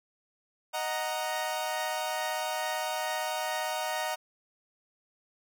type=chord; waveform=sawtooth; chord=D# minor; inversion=none; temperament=equal; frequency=622.3 / 740 / 932.3 Hz; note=D#5 / F#5 / A#5; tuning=0 / 0 / 0 cents; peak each=-31 dBFS; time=0.73-4.16 s; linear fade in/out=20 ms; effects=none